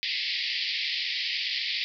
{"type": "band-pass noise", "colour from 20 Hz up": "white", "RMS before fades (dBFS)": -30, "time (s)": [0.03, 1.84], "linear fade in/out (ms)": 0, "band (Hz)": [1900, 5000], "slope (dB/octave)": 96, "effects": []}